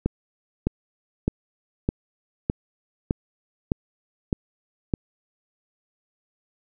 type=click train; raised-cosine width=3 ms; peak=-8 dBFS; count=9; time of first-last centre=0.06-4.938 s; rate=1.64 Hz; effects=none